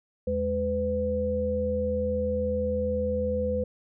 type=tone cluster; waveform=sine; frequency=80.7 / 209.2 / 503 Hz; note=E2 / G#3 / B4; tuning=-36 / +13 / +32 cents; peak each=-32 / -32 / -26 dBFS; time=0.27-3.64 s; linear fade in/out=5 ms; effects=none